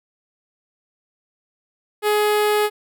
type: tone with notch filter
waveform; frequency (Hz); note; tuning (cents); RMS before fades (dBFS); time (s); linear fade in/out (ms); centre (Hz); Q
sawtooth; 420; G#4; +19; -18; 2.02-2.7; 50; 6200; 1.6
effects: none